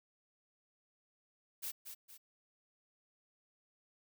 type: noise with echo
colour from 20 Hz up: blue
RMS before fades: -41 dBFS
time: 1.62-1.72 s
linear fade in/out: 20 ms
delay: 230 ms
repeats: 2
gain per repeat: -7 dB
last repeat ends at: 2.18 s
effects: none